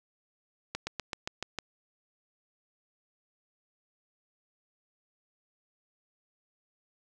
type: slowing click train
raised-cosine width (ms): 0.2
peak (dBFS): -16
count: 7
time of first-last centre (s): 0.75-1.587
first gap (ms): 120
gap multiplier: 1.06
effects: none